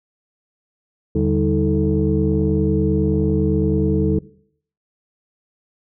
sine tone cluster, 79.8 / 148.2 / 198 / 318.6 / 438.3 Hz, D#2 / D3 / G3 / D#4 / A4, +44 / +16 / +18 / +41 / -7 cents, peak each -21 dBFS, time 1.15-4.19 s, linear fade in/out 5 ms, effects noise-tail reverb RT60 0.6 s tail -19 dB re dry + tanh soft clip ceiling -6 dBFS

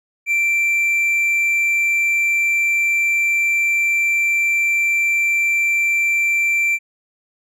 triangle tone, 2349 Hz, D7, in tune, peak -13 dBFS, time 0.26-6.79 s, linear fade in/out 50 ms, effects none

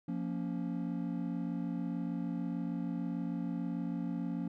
triangle chord, Bb minor, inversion second, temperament just, 174.81 / 233.1 / 279.7 Hz, F3 / Bb3 / Db4, +2 / 0 / +16 cents, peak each -35 / -37 / -37 dBFS, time 0.08-4.48 s, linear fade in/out 5 ms, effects none

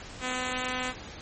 5% pulse tone, 253.5 Hz, B3, 45 cents sharp, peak -18 dBFS, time 0.2-0.94 s, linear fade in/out 50 ms, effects pink hiss -43 dBFS RMS until 1.21 s + MP3 32 kbps

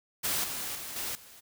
white noise with level steps, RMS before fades -30 / -36 / -40 / -35 / -52 dBFS, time 0.23-1.41 s, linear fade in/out 20 ms, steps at 0.44 / 0.75 / 0.96 / 1.15 s, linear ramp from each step 2 ms, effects none

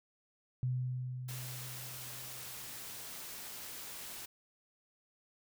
sine tone with exponential decay, 126.5 Hz, B2, 42 cents sharp, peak -30 dBFS, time 0.63-3.21 s, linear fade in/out 0 ms, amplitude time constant 560 ms
white noise, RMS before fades -46 dBFS, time 1.28-4.26 s, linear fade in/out 10 ms
effects none

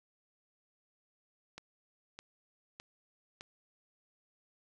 click train, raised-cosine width 0.2 ms, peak -28 dBFS, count 4, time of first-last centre 1.58-3.409 s, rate 1.64 Hz, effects none

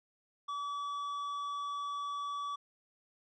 triangle tone with tanh clipping, 1146 Hz, D6, 43 cents flat, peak -37 dBFS, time 0.48-2.56 s, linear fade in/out 10 ms, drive 12 dB, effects none

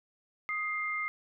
sine tone pair together, 1248.7 / 2100 Hz, D#6 / C7, +6 / +6 cents, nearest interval major sixth, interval 900 cents, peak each -36 / -32 dBFS, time 0.49-1.08 s, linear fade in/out 0 ms, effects none

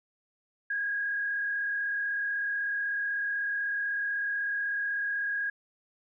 sine tone with frequency modulation, 1640 Hz, G#6, 22 cents flat, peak -28 dBFS, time 0.7-5.5 s, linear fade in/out 5 ms, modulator 36.1 Hz, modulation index 0.85, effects none

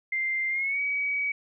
sine tone with pitch glide, 2093 to 2269 Hz, C7 to C#7, 0 to +40 cents, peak -25 dBFS, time 0.12-1.32 s, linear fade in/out 5 ms, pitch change +140 cents, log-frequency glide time 0.5-0.81 s, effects none

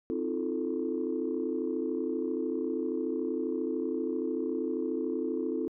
sine chord, F dominant seventh, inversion second, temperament equal with one note detuned, 261.6 / 316.2 / 349.2 / 440 Hz, C4 / Eb4 / F4 / A4, 0 / +28 / 0 / 0 cents, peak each -34 dBFS, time 0.1-5.68 s, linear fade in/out 0 ms, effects tanh soft clip ceiling -20 dBFS

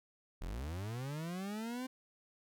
40% pulse linear sweep, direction up, 35.27 to 261.6 Hz, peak -38 dBFS, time 0.41-1.87 s, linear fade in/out 10 ms, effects none

